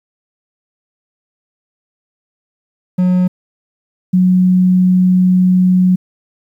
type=tone pair in turn; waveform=triangle / sine; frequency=181.7 / 183.28 Hz; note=F#3 / F#3; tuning=-31 / -16 cents; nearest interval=unison; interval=15 cents; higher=second; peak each=-7 dBFS; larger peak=neither; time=2.98-3.28 / 4.13-5.96 s; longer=second; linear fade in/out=10 ms; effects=8-bit